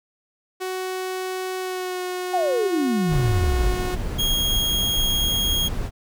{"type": "tone with pitch glide", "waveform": "sawtooth", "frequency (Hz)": [372.2, 363.9], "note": ["F#4", "F#4"], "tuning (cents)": [10, -29], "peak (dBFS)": -22, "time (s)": [0.6, 3.96], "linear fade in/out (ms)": 20, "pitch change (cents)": -39, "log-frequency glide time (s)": [1.59, 2.02]}
{"type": "exponential sweep", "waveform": "sine", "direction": "down", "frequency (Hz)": [771, 43.49], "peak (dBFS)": -19, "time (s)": [2.33, 3.75], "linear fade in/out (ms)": 10}
{"type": "noise", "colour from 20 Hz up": "brown", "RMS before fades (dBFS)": -26, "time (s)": [3.08, 5.91], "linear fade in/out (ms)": 50}
{"type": "tone", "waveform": "40% pulse", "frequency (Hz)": 3270, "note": "G#7", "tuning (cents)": -28, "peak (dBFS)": -20, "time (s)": [4.18, 5.69], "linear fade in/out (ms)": 20}
{"effects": []}